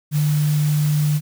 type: tone in noise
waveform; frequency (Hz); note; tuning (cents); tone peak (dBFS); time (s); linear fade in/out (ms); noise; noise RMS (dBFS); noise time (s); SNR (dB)
sine; 150; D3; +37; -15; 0.11-1.21; 50; white; -33; 0.11-1.21; +15
effects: none